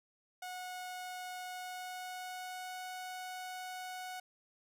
sawtooth tone with pitch glide, 731 to 737.4 Hz, F#5 to F#5, -21 to -6 cents, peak -38 dBFS, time 0.42-4.2 s, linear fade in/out 5 ms, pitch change +15 cents, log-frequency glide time 1.46-2.81 s, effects none

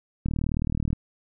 click train, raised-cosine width 5 ms, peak -14 dBFS, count 27, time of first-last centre 0.26-0.93 s, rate 38.8 Hz, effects none

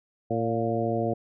harmonic tone with a mistuned harmonic, 114.1 Hz, A#2, 37 cents flat, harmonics 1 / 2 / 3 / 4 / 5 / 6, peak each -31 / -31 / -31 / -31 / -31 / -31 dBFS, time 0.3-1.14 s, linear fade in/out 10 ms, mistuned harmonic 6, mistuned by +40 cents, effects none

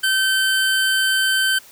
25% pulse tone, 1544 Hz, G6, 27 cents flat, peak -12 dBFS, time 0.03-1.59 s, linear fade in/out 10 ms, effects white hiss -46 dBFS RMS until 1.71 s

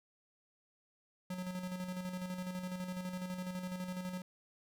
square tone with tremolo, 182.7 Hz, F#3, 22 cents flat, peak -38 dBFS, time 1.3-4.22 s, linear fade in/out 5 ms, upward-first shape square, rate 12 Hz, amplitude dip 45%, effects none

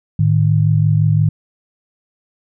sine tone pair together, 107.4 / 153.16 Hz, A2 / D#3, -41 / -27 cents, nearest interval tritone, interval 614 cents, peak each -13 dBFS, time 0.19-1.29 s, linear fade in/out 5 ms, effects none

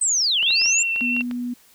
sine linear two-way sweep, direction down then up, 8372 to 2637 to 7460 Hz, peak -17 dBFS, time 0.01-0.83 s, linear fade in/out 5 ms, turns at 0.4 s
clicks, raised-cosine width 0.3 ms, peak -20 dBFS, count 9, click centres 0.428 / 0.506 / 0.616 / 0.66 / 0.961 / 1.009 / 1.165 / 1.209 / 1.312 s
sine tone with vibrato, 2714 Hz, E7, 50 cents sharp, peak -20 dBFS, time 0.46-1.22 s, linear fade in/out 5 ms, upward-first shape triangle, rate 6 Hz, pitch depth 18 cents each way
sine tone, 244.3 Hz, B3, 19 cents flat, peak -24 dBFS, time 1.01-1.54 s, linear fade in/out 10 ms
effects white hiss -54 dBFS RMS until 1.74 s

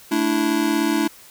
square chord, A suspended fourth, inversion none, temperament just, 220 / 293.3 / 330 Hz, A3 / D4 / E4, 0 / -2 / +2 cents, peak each -26 / -22 / -22 dBFS, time 0.11-1.08 s, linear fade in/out 10 ms, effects white hiss -46 dBFS RMS until 1.3 s

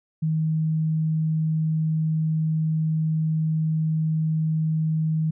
sine tone, 158 Hz, D#3, 27 cents sharp, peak -20 dBFS, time 0.22-5.31 s, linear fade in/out 10 ms, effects none

